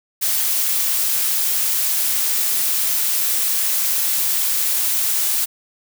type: noise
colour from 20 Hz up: blue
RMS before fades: -19 dBFS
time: 0.21-5.46 s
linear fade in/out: 20 ms
effects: none